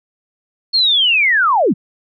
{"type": "linear sweep", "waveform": "sine", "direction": "down", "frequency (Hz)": [4367, 134.4], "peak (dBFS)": -10, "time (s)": [0.73, 1.74], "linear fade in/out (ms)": 20, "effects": []}